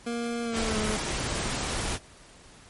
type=tone with pitch glide; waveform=25% pulse; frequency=235.4 to 214.6 Hz; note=A#3 to A3; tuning=+17 to -43 cents; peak=-25 dBFS; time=0.06-0.97 s; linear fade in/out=10 ms; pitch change=-160 cents; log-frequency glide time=0.43-0.8 s
type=noise; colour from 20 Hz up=pink; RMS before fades=-30 dBFS; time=0.52-1.99 s; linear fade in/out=50 ms
effects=pink hiss -52 dBFS RMS until 2.69 s + MP3 48 kbps